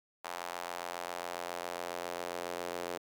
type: tone with high-pass filter sweep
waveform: sawtooth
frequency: 87.31 Hz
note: F2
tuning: in tune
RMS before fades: -40 dBFS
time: 0.24-2.98 s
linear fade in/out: 10 ms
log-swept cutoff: 820 to 470 Hz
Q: 1.6
effects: none